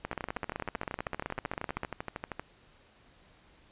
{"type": "two click trains", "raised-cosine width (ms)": 0.5, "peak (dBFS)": [-20, -18], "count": [30, 29], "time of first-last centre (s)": [[0.13, 2.396], [0.05, 1.833]], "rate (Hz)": [12.8, 15.7], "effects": ["pink hiss -61 dBFS RMS until 3.71 s", "resampled to 8000 Hz"]}